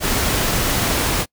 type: noise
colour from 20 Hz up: pink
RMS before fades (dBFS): -19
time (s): 0-1.26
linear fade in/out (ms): 50
effects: noise-tail reverb RT60 0.1 s tail -26 dB re dry